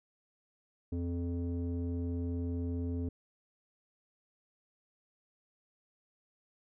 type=tone with low-pass filter; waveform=square; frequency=86.2 Hz; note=F2; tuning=22 cents flat; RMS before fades=-35 dBFS; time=0.92-3.09 s; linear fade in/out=5 ms; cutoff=340 Hz; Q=8; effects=none